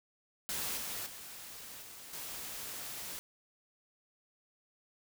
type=noise with level steps; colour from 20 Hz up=white; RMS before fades=-37 / -40 / -48 / -50 / -43 dBFS; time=0.49-3.19 s; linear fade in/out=0 ms; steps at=0.77 / 1.06 / 1.82 / 2.13 s; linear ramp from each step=5 ms; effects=none